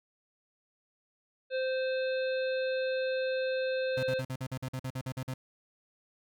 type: harmonic tone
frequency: 520 Hz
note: C5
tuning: 11 cents flat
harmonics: 1 / 3 / 5 / 7 / 8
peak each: -29 / -39 / -43 / -46 / -47 dBFS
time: 1.5-4.23 s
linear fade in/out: 50 ms
type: tone bursts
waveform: 35% pulse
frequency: 130 Hz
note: C3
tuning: 11 cents flat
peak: -32 dBFS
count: 13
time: 3.97-5.34 s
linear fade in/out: 5 ms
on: 62 ms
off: 47 ms
effects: none